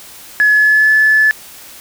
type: tone with pitch glide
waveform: sine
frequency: 1701 to 1731.7 Hz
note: G#6 to A6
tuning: +41 to -28 cents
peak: -6 dBFS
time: 0.4-1.31 s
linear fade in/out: 0 ms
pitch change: +31 cents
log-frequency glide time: 0.5-0.92 s
effects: tanh soft clip ceiling -2 dBFS + white hiss -36 dBFS RMS until 1.8 s